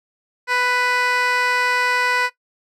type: tone with band-pass filter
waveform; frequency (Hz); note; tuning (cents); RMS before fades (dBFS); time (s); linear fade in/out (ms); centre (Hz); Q
15% pulse; 495.5; B4; +6; -19; 0.47-2.3; 50; 2100; 0.93
effects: noise-tail reverb RT60 0.1 s tail -17 dB re dry